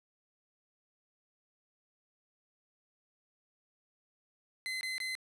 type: tone bursts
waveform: 30% pulse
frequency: 2049 Hz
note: C7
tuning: 37 cents flat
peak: -32 dBFS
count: 3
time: 4.66-5.152 s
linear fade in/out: 0 ms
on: 150 ms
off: 21 ms
effects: low-pass 11000 Hz 12 dB/octave